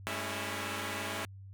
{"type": "chord", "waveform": "5% pulse", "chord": "A major seventh", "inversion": "third", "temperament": "equal with one note detuned", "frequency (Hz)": [203.1, 220, 277.2, 329.6], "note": ["G#3", "A3", "C#4", "E4"], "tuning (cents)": [-38, 0, 0, 0], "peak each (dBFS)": [-29, -31, -29, -30], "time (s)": [0.07, 1.25], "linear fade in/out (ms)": 0, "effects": ["added 97 Hz sine -46 dBFS peak until 1.53 s"]}